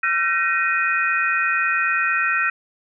sine tone cluster, 1362 / 1531 / 1877 / 2486 Hz, F6 / G6 / A#6 / D#7, -44 / -41 / +11 / -2 cents, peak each -23 dBFS, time 0.03-2.5 s, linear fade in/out 5 ms, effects none

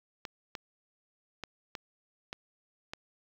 clicks, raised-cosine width 0.2 ms, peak -20 dBFS, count 6, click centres 0.252 / 0.552 / 1.437 / 1.752 / 2.329 / 2.935 s, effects low-pass 5000 Hz 12 dB/octave + 8-bit

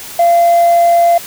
sine tone, 687 Hz, F5, 29 cents flat, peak -4 dBFS, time 0.19-1.18 s, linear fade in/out 5 ms, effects tanh soft clip ceiling -4 dBFS + white hiss -29 dBFS RMS until 1.26 s

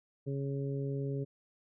harmonic tone, 138.4 Hz, C#3, 2 cents flat, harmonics 1 / 2 / 3 / 4, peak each -34 / -41 / -39 / -48 dBFS, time 0.26-1.25 s, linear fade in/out 20 ms, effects none

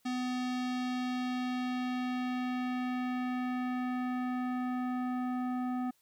square tone with low-pass filter sweep, 251 Hz, B3, 28 cents sharp, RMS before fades -34 dBFS, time 0.05-5.91 s, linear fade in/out 10 ms, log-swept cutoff 5500 to 1100 Hz, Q 1.1, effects white hiss -71 dBFS RMS until 6.01 s

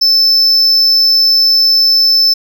triangle tone, 5274 Hz, E8, in tune, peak -5 dBFS, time 0.01-2.34 s, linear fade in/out 10 ms, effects none

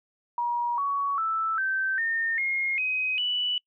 sine tone with pitch steps, 955 / 1122.6 / 1319.7 / 1551.4 / 1823.7 / 2144 / 2520 / 2963 Hz, A#5 / C#6 / E6 / G6 / A#6 / C7 / D#7 / F#7, +42 / +22 / +2 / -18 / -38 / +42 / +21 / +2 cents, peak -24 dBFS, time 0.38-3.58 s, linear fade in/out 2 ms, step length 400 ms, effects noise-tail reverb RT60 0.1 s tail -26 dB re dry

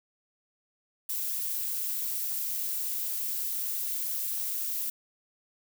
violet noise with amplitude modulation, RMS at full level -30 dBFS, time 1.09-4.9 s, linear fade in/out 5 ms, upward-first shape sine, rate 285 Hz, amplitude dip 45%, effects none

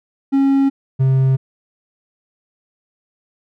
triangle tone pair in turn, 273.5 / 132.63 Hz, C#4 / C3, -23 / +24 cents, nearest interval octave + minor second, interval 1253 cents, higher first, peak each -9 dBFS, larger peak neither, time 0.32-0.7 / 0.99-1.37 s, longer neither, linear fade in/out 20 ms, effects none

